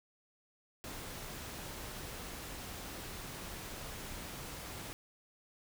pink noise, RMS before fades -45 dBFS, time 0.84-4.93 s, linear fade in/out 0 ms, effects none

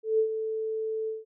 sine tone with ADSR envelope, 440 Hz, A4, in tune, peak -19 dBFS, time 0.03-1.25 s, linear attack 160 ms, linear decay 87 ms, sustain -9 dB, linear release 170 ms, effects none

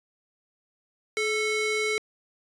square ring-modulated tone, 882 Hz, A5, 4 cents sharp, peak -22 dBFS, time 1.17-1.98 s, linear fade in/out 0 ms, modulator 1310 Hz, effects resampled to 22050 Hz

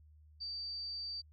sine tone, 4635 Hz, D8, 24 cents flat, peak -39 dBFS, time 0.4-1.22 s, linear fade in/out 20 ms, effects added 76 Hz sine -58 dBFS peak until 1.32 s

